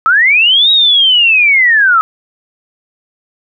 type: linear two-way sweep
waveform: sine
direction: up then down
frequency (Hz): 1262 to 3828 to 1262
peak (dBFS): -5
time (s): 0.06-2.01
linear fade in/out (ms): 0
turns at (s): 0.71
effects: none